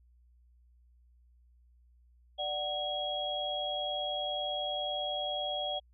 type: tone cluster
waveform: sine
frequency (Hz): 590 / 748 / 3300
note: D5 / F#5 / G#7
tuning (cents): +8 / +19 / -12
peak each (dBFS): -37 / -37 / -35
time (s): 2.38-5.8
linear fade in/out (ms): 20
effects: added 60 Hz sine -60 dBFS peak until 5.93 s